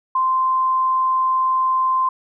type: tone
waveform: sine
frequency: 1041 Hz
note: C6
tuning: 9 cents flat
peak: -15 dBFS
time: 0.15-2.09 s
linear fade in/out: 5 ms
effects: none